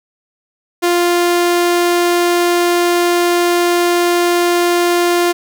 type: tone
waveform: sawtooth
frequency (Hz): 349.2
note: F4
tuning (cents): 0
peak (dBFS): -7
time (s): 0.82-5.33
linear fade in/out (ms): 20
effects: none